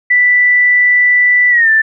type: tone with pitch glide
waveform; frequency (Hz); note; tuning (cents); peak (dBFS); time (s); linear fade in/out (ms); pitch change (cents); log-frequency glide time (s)
sine; 1975.5 to 1770.2; B6 to A6; 0 to +10; -6; 0.1-1.82; 10; -190; 1.5-1.7
effects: none